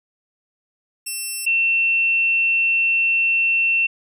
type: tone pair in turn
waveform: 5% pulse / sine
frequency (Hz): 2700 / 2700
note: E7 / E7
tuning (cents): +41 / +41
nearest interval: unison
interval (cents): 0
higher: neither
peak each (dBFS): -15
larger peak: neither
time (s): 1.06-1.46 / 1.46-3.87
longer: second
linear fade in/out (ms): 10
effects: resampled to 32000 Hz